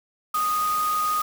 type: tone in noise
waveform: sine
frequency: 1240 Hz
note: D#6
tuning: 6 cents flat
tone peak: -21 dBFS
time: 0.34-1.22 s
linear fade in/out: 5 ms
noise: white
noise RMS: -34 dBFS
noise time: 0.34-1.22 s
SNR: +10 dB
effects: none